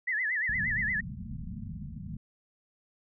sine tone with vibrato, 1864.7 Hz, A#6, in tune, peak -27 dBFS, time 0.07-1.01 s, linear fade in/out 10 ms, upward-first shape sine, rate 8.6 Hz, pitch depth 170 cents each way
white low-pass noise, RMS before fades -39 dBFS, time 0.49-2.17 s, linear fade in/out 5 ms, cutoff 230 Hz, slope 96 dB/octave
effects none

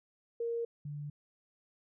sine tone pair in turn, 466.2 / 146.5 Hz, A#4 / D3, 0 / -4 cents, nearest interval octave + minor sixth, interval 2004 cents, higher first, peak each -32 / -38 dBFS, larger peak first, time 0.4-0.65 / 0.85-1.1 s, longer neither, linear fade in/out 5 ms, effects none

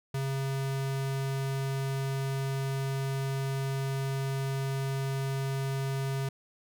square tone, 135.6 Hz, C#3, 38 cents flat, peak -30 dBFS, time 0.14-6.29 s, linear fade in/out 5 ms, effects none

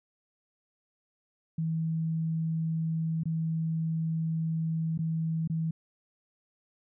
sine tone with dropouts, 161.7 Hz, E3, 33 cents flat, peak -27 dBFS, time 1.58-5.71 s, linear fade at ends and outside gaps 5 ms, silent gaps 3.235-3.255 / 4.977-4.989 / 5.476-5.498 s, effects none

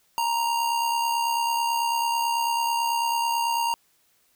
square tone with amplitude modulation, 932.3 Hz, A#5, in tune, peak -21 dBFS, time 0.18-3.74 s, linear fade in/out 0 ms, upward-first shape sine, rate 69.1 Hz, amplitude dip 45%, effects white hiss -65 dBFS RMS until 4.35 s

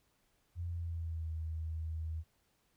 sine tone with pitch glide, 86.3 to 80.06 Hz, F2 to D#2, -20 to +50 cents, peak -36 dBFS, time 0.55-2.24 s, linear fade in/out 50 ms, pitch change -130 cents, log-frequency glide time 0.66-1.3 s, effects pink hiss -75 dBFS RMS until 2.76 s

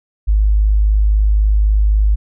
sine tone, 51.91 Hz, G#1, in tune, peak -9 dBFS, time 0.27-2.16 s, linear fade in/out 20 ms, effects none

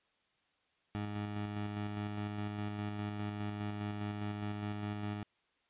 20% pulse tone with tremolo, 103.83 Hz, G#2, in tune, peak -31 dBFS, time 0.95-5.23 s, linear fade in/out 0 ms, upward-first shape square, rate 4.9 Hz, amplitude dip 30%, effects white hiss -75 dBFS RMS until 5.69 s + resampled to 8000 Hz

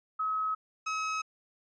sine / 30% pulse tone pair in turn, 1280 / 1280 Hz, D#6 / D#6, +49 / +49 cents, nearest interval unison, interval 0 cents, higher neither, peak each -28 dBFS, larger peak neither, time 0.19-0.55 / 0.86-1.22 s, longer neither, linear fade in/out 10 ms, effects resampled to 16000 Hz

